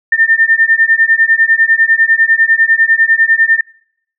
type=beating tone pair; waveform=sine; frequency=1800 / 1810 Hz; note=A6 / A6; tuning=+39 / +48 cents; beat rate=10 Hz; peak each=-10 dBFS; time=0.12-3.61 s; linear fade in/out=5 ms; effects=noise-tail reverb RT60 0.7 s tail -26 dB re dry